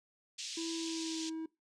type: band-pass noise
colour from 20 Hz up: white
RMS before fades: -43 dBFS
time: 0.38-1.3 s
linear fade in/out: 10 ms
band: 2800 to 6400 Hz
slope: 24 dB/octave
type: tone with pitch glide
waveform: triangle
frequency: 329.6 to 321.3 Hz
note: E4 to E4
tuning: 0 to -44 cents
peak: -35 dBFS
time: 0.57-1.46 s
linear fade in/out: 5 ms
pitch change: -44 cents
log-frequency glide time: 0.75-1.23 s
effects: noise-tail reverb RT60 0.2 s tail -20 dB re dry + resampled to 22050 Hz